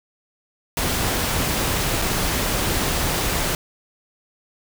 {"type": "noise with dropouts", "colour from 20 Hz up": "pink", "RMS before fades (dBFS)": -22, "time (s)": [0.77, 3.55], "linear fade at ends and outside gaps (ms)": 1, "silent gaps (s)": [2.017, 2.021], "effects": []}